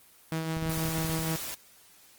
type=tone with tremolo; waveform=sawtooth; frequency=161.1 Hz; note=E3; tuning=39 cents flat; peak=-24 dBFS; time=0.32-1.36 s; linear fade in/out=0 ms; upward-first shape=sine; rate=6.3 Hz; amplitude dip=30%
type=clicks; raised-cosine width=5 ms; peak=-26 dBFS; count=11; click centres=0.569 / 0.626 / 0.659 / 0.694 / 0.776 / 0.854 / 0.888 / 0.983 / 1.048 / 1.096 / 1.193 s
type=noise; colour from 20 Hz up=white; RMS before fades=-37 dBFS; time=0.69-1.55 s; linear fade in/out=10 ms
effects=white hiss -57 dBFS RMS until 2.18 s + Opus 24 kbps